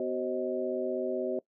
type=harmonic tone with a mistuned harmonic; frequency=125.5 Hz; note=B2; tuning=28 cents sharp; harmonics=2 / 3 / 4 / 5; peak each=-37 / -32 / -35 / -35 dBFS; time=0-1.39 s; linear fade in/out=2 ms; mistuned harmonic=4; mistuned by=+99 cents; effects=noise-tail reverb RT60 0.1 s tail -21 dB re dry